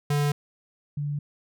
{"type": "tone pair in turn", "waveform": ["square", "sine"], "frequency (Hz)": [145.5, 145.5], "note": ["D3", "D3"], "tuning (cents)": [-16, -16], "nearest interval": "unison", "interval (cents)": 0, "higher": "neither", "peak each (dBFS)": [-22, -26], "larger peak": "first", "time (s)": [[0.1, 0.32], [0.97, 1.19]], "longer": "neither", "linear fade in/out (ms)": 5, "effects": []}